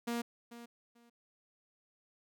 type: tone with echo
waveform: sawtooth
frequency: 235.9 Hz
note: A#3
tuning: 21 cents sharp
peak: -30 dBFS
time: 0.07-0.22 s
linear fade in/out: 10 ms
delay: 440 ms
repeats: 2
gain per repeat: -14 dB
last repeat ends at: 1.1 s
effects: none